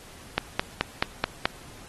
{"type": "click train", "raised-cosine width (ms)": 0.3, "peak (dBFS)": -5, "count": 6, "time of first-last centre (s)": [0.38, 1.455], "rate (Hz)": 4.65, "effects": ["pink hiss -48 dBFS RMS until 1.88 s", "AAC 32 kbps"]}